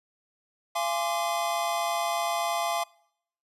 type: chord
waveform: square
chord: D half-diminished seventh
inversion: first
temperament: equal with one note detuned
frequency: 684.1 / 830.6 / 1046.5 / 1174.7 Hz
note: F5 / Ab5 / C6 / D6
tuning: -36 / 0 / 0 / 0 cents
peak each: -30 / -33 / -34 / -35 dBFS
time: 0.75-2.84 s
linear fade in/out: 10 ms
effects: noise-tail reverb RT60 0.7 s tail -24 dB re dry + resampled to 32000 Hz